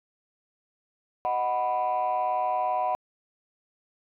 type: chord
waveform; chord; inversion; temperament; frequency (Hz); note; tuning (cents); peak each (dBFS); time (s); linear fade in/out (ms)
sine; B major; first; equal; 622.3 / 740 / 987.8; D#5 / F#5 / B5; 0 / 0 / 0; -30 / -25 / -27; 1.25-2.95; 0
effects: tanh soft clip ceiling -19 dBFS